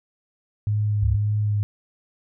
sine tone with vibrato, 104.3 Hz, G#2, 8 cents sharp, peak -19 dBFS, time 0.67-1.63 s, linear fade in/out 0 ms, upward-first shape sine, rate 1.8 Hz, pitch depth 21 cents each way
sine tone, 70.8 Hz, C#2, 37 cents sharp, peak -20 dBFS, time 1.02-1.16 s, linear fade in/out 10 ms
effects none

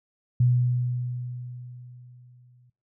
sine tone with exponential decay, 123.47 Hz, B2, in tune, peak -16 dBFS, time 0.4-2.7 s, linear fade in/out 5 ms, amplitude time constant 500 ms, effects noise-tail reverb RT60 0.3 s tail -20 dB re dry

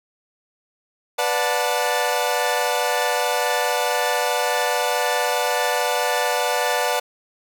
sawtooth chord, B minor seventh, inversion none, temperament equal with one note detuned, 493.9 / 587.3 / 728.5 / 880 Hz, B4 / D5 / F#5 / A5, 0 / 0 / -27 / 0 cents, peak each -21 dBFS, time 1.18-7 s, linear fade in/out 10 ms, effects none

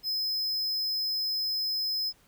square tone, 5100 Hz, D#8, 42 cents sharp, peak -28 dBFS, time 0.03-2.13 s, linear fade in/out 50 ms, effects pink hiss -62 dBFS RMS until 2.27 s

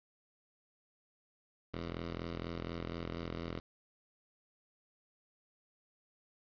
10% pulse ring-modulated tone, 84 Hz, E2, 33 cents sharp, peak -28 dBFS, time 1.73-3.6 s, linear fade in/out 10 ms, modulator 22.1 Hz, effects resampled to 11025 Hz + 9-bit

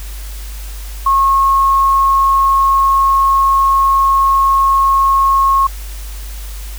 sine tone, 1088 Hz, C#6, 33 cents flat, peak -8 dBFS, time 1.06-5.67 s, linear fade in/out 5 ms, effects added 50 Hz sine -24 dBFS peak until 6.78 s + white hiss -35 dBFS RMS until 6.78 s

